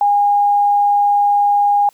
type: tone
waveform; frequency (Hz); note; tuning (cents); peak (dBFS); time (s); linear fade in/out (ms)
sine; 816; G#5; -31; -10; 0.01-1.89; 2
effects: white hiss -54 dBFS RMS until 1.93 s + high-pass 150 Hz 12 dB/octave